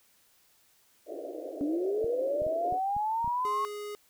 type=band-pass noise; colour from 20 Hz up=white; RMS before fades=-39 dBFS; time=1.06-2.8 s; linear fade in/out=50 ms; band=290 to 670 Hz; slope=96 dB/octave
type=linear sweep; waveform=sine; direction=up; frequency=277.2 to 1100 Hz; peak=-27 dBFS; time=1.61-3.65 s; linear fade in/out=0 ms
type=clicks; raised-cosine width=5 ms; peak=-31 dBFS; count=7; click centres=2.044 / 2.419 / 2.466 / 2.725 / 2.966 / 3.245 / 3.277 s
type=tone; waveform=square; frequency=415.4 Hz; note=G#4; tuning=in tune; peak=-37 dBFS; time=3.45-3.95 s; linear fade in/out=0 ms
effects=white hiss -65 dBFS RMS until 4.09 s